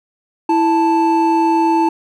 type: tone pair together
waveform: triangle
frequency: 329.6 / 880 Hz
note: E4 / A5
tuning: 0 / 0 cents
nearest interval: octave + perfect fourth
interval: 1700 cents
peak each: -12 dBFS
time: 0.49-1.89 s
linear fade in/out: 5 ms
effects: none